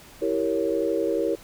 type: chord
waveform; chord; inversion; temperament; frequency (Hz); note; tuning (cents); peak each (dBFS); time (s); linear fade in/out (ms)
sine; E diminished seventh; none; equal with one note detuned; 329.6 / 392 / 464 / 554.4; E4 / G4 / Bb4 / Db5; 0 / 0 / -8 / 0; -27 / -28 / -26 / -28; 0.21-1.36; 20
effects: pink hiss -48 dBFS RMS until 1.43 s